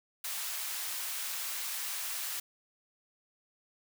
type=high-pass noise; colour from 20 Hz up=white; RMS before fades=-37 dBFS; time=0.24-2.4 s; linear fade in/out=5 ms; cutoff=950 Hz; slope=12 dB/octave; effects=none